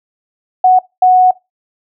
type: tone pair in turn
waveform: sine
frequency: 740 / 737 Hz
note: F#5 / F#5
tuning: 0 / -7 cents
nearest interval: unison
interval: 7 cents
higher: first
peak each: -4 dBFS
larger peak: neither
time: 0.64-0.79 / 1.02-1.31 s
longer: second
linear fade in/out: 5 ms
effects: noise-tail reverb RT60 0.2 s tail -21 dB re dry